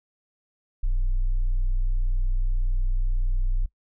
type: tone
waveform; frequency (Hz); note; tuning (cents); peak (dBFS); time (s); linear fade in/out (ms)
sine; 30.87; B0; 0; -17; 0.83-3.66; 10
effects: noise-tail reverb RT60 0.1 s tail -20 dB re dry + tanh soft clip ceiling -19 dBFS